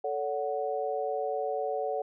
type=chord; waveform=sine; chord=F# minor; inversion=first; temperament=equal with one note detuned; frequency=440 / 568 / 740 Hz; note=A4 / C#5 / F#5; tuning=0 / +42 / 0 cents; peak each=-33 dBFS; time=0.04-2.02 s; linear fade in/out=5 ms; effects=none